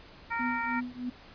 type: harmonic tone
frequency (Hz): 462.9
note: A#4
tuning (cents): -12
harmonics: 2 / 3 / 4 / 5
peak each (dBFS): -33 / -35 / -36 / -37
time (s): 0.3-0.81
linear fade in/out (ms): 20
type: tone with tremolo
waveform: sine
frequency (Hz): 248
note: B3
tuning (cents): +7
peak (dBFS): -29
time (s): 0.39-1.1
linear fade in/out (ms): 10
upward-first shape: triangle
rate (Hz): 3.2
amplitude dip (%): 95
effects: pink hiss -52 dBFS RMS until 1.34 s + resampled to 11025 Hz